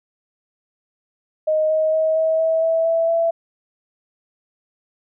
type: tone with pitch steps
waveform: sine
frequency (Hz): 622.3 / 628.4 / 634.6 / 640.9 / 647.2 / 653.6 / 660.1 / 666.6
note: D#5 / D#5 / D#5 / E5 / E5 / E5 / E5 / E5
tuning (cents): 0 / +17 / +34 / -49 / -32 / -15 / +2 / +19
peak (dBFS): -15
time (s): 1.47-3.31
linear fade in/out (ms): 10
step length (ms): 230
effects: none